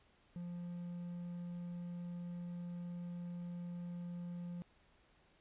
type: tone with quantisation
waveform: triangle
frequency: 174.61 Hz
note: F3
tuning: in tune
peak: -40 dBFS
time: 0.36-4.62 s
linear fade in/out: 0 ms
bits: 11
effects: pink hiss -70 dBFS RMS until 5.4 s + resampled to 8000 Hz